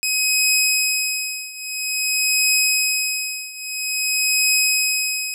15% pulse tone with tremolo, 2532 Hz, D#7, 30 cents sharp, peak -7 dBFS, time 0.03-5.34 s, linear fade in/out 0 ms, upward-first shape triangle, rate 0.5 Hz, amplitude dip 90%, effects none

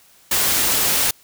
white noise, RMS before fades -18 dBFS, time 0.31-1.11 s, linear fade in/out 5 ms, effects white hiss -52 dBFS RMS until 1.23 s

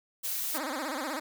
blue noise, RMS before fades -33 dBFS, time 0.23-0.59 s, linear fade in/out 20 ms
10% pulse tone with vibrato, 286 Hz, D4, 46 cents flat, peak -24 dBFS, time 0.54-1.2 s, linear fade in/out 10 ms, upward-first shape sine, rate 16 Hz, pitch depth 200 cents each way
effects none

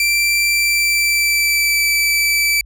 sawtooth tone with pitch glide, 2349 to 2318 Hz, D7 to D7, 0 to -23 cents, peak -10 dBFS, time 0-2.61 s, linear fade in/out 2 ms, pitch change -23 cents, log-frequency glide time 0.48-1.83 s, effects added 50 Hz sine -38 dBFS peak until 2.65 s

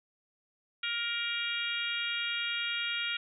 harmonic tone, 470 Hz, A#4, 14 cents sharp, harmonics 3 / 4 / 5 / 6 / 7 / 8, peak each -37 / -42 / -36 / -38 / -37 / -42 dBFS, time 0.83-3.17 s, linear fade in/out 5 ms, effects none

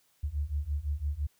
sine beating tone pair, 70 / 75.9 Hz, C#2 / D#2, +18 / -42 cents, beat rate 5.9 Hz, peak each -33 / -32 dBFS, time 0.23-1.27 s, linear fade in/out 10 ms, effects white hiss -69 dBFS RMS until 1.39 s

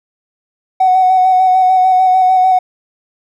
triangle tone with vibrato, 745 Hz, F#5, 12 cents sharp, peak -3 dBFS, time 0.8-2.59 s, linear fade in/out 10 ms, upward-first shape square, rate 6.7 Hz, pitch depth 19 cents each way, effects tanh soft clip ceiling -4 dBFS

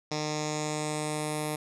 10% pulse tone with low-pass filter sweep, 152 Hz, D#3, 40 cents flat, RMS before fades -32 dBFS, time 0.11-1.56 s, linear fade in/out 5 ms, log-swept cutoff 5600 to 11000 Hz, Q 3.9, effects none

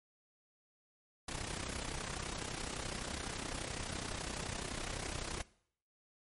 pink noise with amplitude modulation, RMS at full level -38 dBFS, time 1.28-5.42 s, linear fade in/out 5 ms, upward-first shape sine, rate 31.8 Hz, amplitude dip 70%, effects noise-tail reverb RT60 0.6 s tail -20 dB re dry + MP3 48 kbps

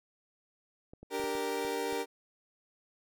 clicks, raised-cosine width 2 ms, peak -35 dBFS, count 7, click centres 0.935 / 1.03 / 1.198 / 1.241 / 1.352 / 1.65 / 1.927 s
30% pulse chord, G minor, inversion second, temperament equal, 293.7 / 392 / 466.2 Hz, D4 / G4 / Bb4, 0 / 0 / 0 cents, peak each -37 / -34 / -32 dBFS, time 1.1-2.06 s, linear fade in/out 50 ms
effects none

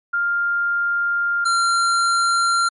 sine / square tone pair in turn, 1400 / 1378.3 Hz, F6 / F6, +4 / -23 cents, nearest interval unison, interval 27 cents, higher first, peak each -17 / -16 dBFS, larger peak second, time 0.13-1.45 / 1.45-2.69 s, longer first, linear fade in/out 10 ms, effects MP3 48 kbps

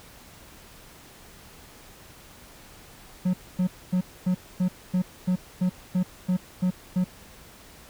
triangle tone bursts, 182.5 Hz, F#3, 24 cents flat, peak -18 dBFS, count 12, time 3.25-7.044 s, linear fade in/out 10 ms, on 87 ms, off 250 ms, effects pink hiss -49 dBFS RMS until 7.89 s

